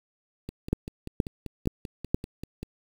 two click trains, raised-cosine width 3 ms, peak -23 / -9 dBFS, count 12 / 4, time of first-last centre 0.49-2.63 / 0.73-2.145 s, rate 5.14 / 2.12 Hz, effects 7-bit

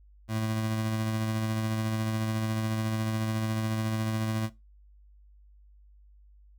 25% pulse tone with tremolo, 110 Hz, A2, in tune, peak -23 dBFS, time 0.28-4.5 s, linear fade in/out 50 ms, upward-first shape sine, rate 14 Hz, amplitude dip 25%, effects noise-tail reverb RT60 0.2 s tail -17 dB re dry + added 50 Hz sine -53 dBFS peak until 6.58 s

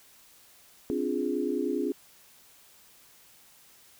sine chord, D half-diminished seventh, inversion third, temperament equal with one note detuned, 261.6 / 291.5 / 349.2 / 415.3 Hz, C4 / D4 / F4 / Ab4, 0 / -13 / 0 / 0 cents, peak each -32 dBFS, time 0.9-1.92 s, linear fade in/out 0 ms, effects white hiss -57 dBFS RMS until 3.99 s

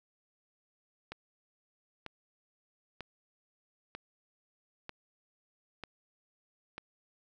click train, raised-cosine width 0.3 ms, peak -25 dBFS, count 7, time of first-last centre 1.12-6.78 s, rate 1.06 Hz, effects none

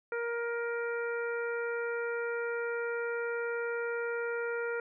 harmonic tone, 469.9 Hz, A#4, 14 cents sharp, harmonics 1 / 2 / 3 / 4 / 5, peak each -33 / -45 / -37 / -45 / -47 dBFS, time 0.12-4.8 s, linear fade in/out 2 ms, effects none

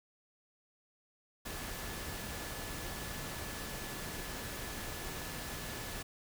sine tone in noise, 1723 Hz, A6, 37 cents flat, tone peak -52 dBFS, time 1.45-6.03 s, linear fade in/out 10 ms, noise pink, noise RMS -42 dBFS, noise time 1.45-6.03 s, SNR -13 dB, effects none

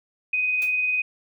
sine tone with tremolo, 2501 Hz, D#7, 8 cents sharp, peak -19 dBFS, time 0.33-1.02 s, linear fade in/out 5 ms, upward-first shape sine, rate 20 Hz, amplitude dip 30%
white noise with exponential decay, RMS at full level -36 dBFS, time 0.62-0.77 s, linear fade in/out 0 ms, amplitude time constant 31 ms
effects none

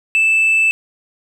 triangle tone with tanh clipping, 2637 Hz, E7, in tune, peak -11 dBFS, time 0.15-0.71 s, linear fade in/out 0 ms, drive 6 dB, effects none

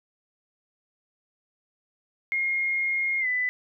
sine tone with pitch glide, 2140 to 1996.7 Hz, C7 to B6, +38 to +18 cents, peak -23 dBFS, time 2.32-3.49 s, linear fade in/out 0 ms, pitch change -120 cents, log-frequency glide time 3.2-3.27 s, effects none

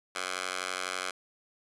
10% pulse tone with high-pass filter, 92 Hz, F#2, 9 cents flat, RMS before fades -35 dBFS, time 0.15-1.11 s, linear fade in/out 5 ms, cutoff 1100 Hz, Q 0.86, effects resampled to 24000 Hz

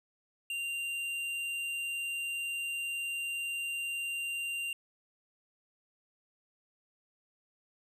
sine tone with hard clipping, 2779 Hz, F7, 9 cents flat, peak -35 dBFS, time 0.5-4.73 s, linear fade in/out 2 ms, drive 8 dB, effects none

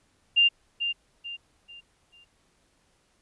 sine tone with echo, 2794 Hz, F7, in tune, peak -16 dBFS, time 0.36-0.49 s, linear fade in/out 20 ms, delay 440 ms, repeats 4, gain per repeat -9 dB, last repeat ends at 2.25 s, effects pink hiss -67 dBFS RMS until 3.21 s + resampled to 24000 Hz

